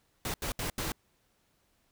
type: noise bursts at uneven times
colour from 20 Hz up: pink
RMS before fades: -34 dBFS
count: 4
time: 0.25-0.34 / 0.42-0.52 / 0.59-0.7 / 0.78-0.92 s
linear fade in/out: 2 ms
effects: pink hiss -72 dBFS RMS until 1.91 s